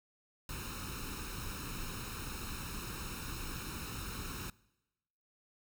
pink noise with comb filter, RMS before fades -42 dBFS, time 0.49-4.5 s, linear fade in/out 2 ms, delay 0.75 ms, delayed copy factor +0.75, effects noise-tail reverb RT60 1.0 s tail -23 dB re dry

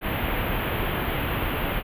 pink band-stop noise, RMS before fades -26 dBFS, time 0.01-1.83 s, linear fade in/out 50 ms, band 3200 to 13000 Hz, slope 48 dB/octave, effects resampled to 32000 Hz

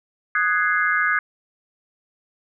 sine chord, Ab dominant seventh, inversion second, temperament equal with one note detuned, 1244.5 / 1487.7 / 1661.2 / 2093 Hz, Eb6 / Gb6 / Ab6 / C7, 0 / +9 / 0 / 0 cents, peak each -23 / -23 / -21 / -26 dBFS, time 0.35-1.19 s, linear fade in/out 2 ms, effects none

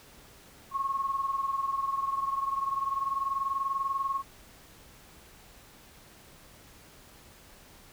sine tone pair together, 1088.4 / 1108.7 Hz, C#6 / C#6, -32 / 0 cents, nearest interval unison, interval 32 cents, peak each -29 / -34 dBFS, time 0.71-4.23 s, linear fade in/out 50 ms, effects pink hiss -54 dBFS RMS until 7.92 s

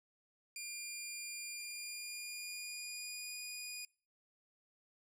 15% pulse tone with pitch glide, 2400 to 2458 Hz, D7 to D#7, +37 to -22 cents, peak -36 dBFS, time 0.56-3.85 s, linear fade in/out 2 ms, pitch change +41 cents, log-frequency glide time 1.51-3.39 s, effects noise-tail reverb RT60 0.4 s tail -24 dB re dry

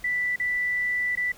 sine tone with dropouts, 1975.5 Hz, B6, in tune, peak -23 dBFS, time 0.04-1.32 s, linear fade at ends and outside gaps 5 ms, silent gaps 0.36-0.398 / 1.154-1.172 s, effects pink hiss -50 dBFS RMS until 1.37 s

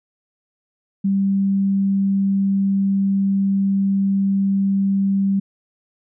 sine tone, 196 Hz, G3, in tune, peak -15 dBFS, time 1.04-5.4 s, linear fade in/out 10 ms, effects none

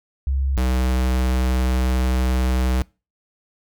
sine / square tone pair in turn, 67.5 / 63.48 Hz, C#2 / B1, -45 / +48 cents, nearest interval minor second, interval 107 cents, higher first, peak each -18 dBFS, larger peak neither, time 0.27-0.57 / 0.57-2.82 s, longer second, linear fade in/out 0 ms, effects noise-tail reverb RT60 0.3 s tail -24 dB re dry

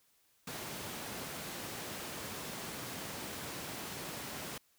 pink high-pass noise, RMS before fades -43 dBFS, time 0.47-4.58 s, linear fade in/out 5 ms, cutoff 130 Hz, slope 12 dB/octave, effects white hiss -71 dBFS RMS until 4.78 s

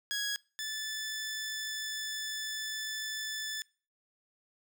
15% pulse tone pair in turn, 1661.2 / 1747.4 Hz, G#6 / A6, 0 / -12 cents, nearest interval minor second, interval 88 cents, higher second, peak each -25 / -29 dBFS, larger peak first, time 0.11-0.36 / 0.59-3.62 s, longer second, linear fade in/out 0 ms, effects noise-tail reverb RT60 0.4 s tail -25 dB re dry

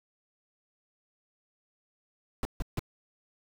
brown noise bursts, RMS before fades -30 dBFS, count 3, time 2.43-2.793 s, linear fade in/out 0 ms, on 21 ms, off 150 ms, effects none

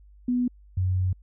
sine tone pair in turn, 246.9 / 92.48 Hz, B3 / F#2, 0 / 0 cents, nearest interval octave + perfect fourth, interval 1700 cents, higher first, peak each -21 / -21 dBFS, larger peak neither, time 0.28-0.48 / 0.77-1.13 s, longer second, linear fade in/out 5 ms, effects added 50 Hz sine -49 dBFS peak until 1.22 s

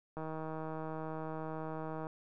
click train, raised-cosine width 1 ms, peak -28 dBFS, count 301, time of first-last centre 0.17-2.069 s, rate 158 Hz, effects none

